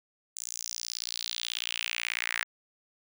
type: tone with high-pass filter sweep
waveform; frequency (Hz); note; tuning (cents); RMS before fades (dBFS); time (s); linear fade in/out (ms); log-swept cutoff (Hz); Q
sawtooth; 58.27; A#1; 0; -35; 0.36-2.44; 5; 7300 to 1800; 3.3
effects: none